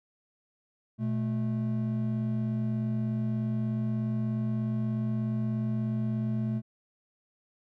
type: tone pair together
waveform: triangle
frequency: 120.86 / 217.6 Hz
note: B2 / A3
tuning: -37 / -19 cents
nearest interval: minor seventh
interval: 1018 cents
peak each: -28 dBFS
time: 0.98-6.62 s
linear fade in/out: 50 ms
effects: none